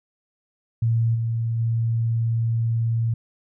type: tone with level steps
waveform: sine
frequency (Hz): 114.8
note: A#2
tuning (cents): -26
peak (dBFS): -17 / -21 / -19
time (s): 0.82-3.14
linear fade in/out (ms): 5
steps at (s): 1.14 / 1.58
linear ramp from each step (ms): 20
effects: none